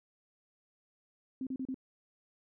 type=tone bursts; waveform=sine; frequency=261.6 Hz; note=C4; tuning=in tune; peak=-34 dBFS; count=4; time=1.41-1.744 s; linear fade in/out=2 ms; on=58 ms; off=34 ms; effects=none